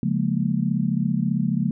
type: chord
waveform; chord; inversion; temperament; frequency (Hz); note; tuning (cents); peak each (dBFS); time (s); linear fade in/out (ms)
sine; Bb minor seventh; first; just; 139.85 / 174.81 / 209.8 / 233.1; Db3 / F3 / Ab3 / Bb3; +16 / +2 / +18 / 0; -26 / -24 / -25 / -26; 0.03-1.71; 2
effects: none